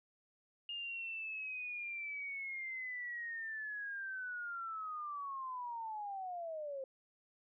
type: linear sweep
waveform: sine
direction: down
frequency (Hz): 2838 to 523.3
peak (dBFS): -40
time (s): 0.69-6.84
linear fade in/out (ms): 2
effects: none